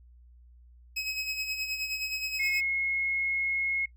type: tone with tremolo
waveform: 25% pulse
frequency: 2553 Hz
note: D#7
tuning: 44 cents sharp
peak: -25 dBFS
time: 0.96-2.61 s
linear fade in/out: 10 ms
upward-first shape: sine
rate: 9.5 Hz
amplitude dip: 55%
type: tone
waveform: sine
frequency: 2166 Hz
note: C#7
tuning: 41 cents flat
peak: -26 dBFS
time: 2.39-3.86 s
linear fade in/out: 10 ms
effects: noise-tail reverb RT60 0.1 s tail -19 dB re dry + added 60 Hz sine -52 dBFS peak until 3.96 s